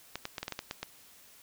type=clicks; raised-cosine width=0.2 ms; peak=-18 dBFS; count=9; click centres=0.156 / 0.254 / 0.382 / 0.43 / 0.481 / 0.523 / 0.591 / 0.711 / 0.83 s; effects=white hiss -57 dBFS RMS until 1.42 s